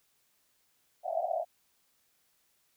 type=band-pass noise; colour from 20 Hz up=pink; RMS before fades=-32 dBFS; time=1.03-1.45 s; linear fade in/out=50 ms; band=630 to 730 Hz; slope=96 dB/octave; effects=white hiss -72 dBFS RMS until 2.76 s